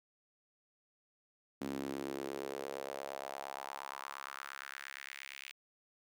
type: tone with high-pass filter sweep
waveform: sawtooth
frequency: 68.6 Hz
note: C#2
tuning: 17 cents flat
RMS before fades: -44 dBFS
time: 1.61-5.52 s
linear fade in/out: 5 ms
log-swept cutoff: 250 to 2500 Hz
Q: 2.8
effects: none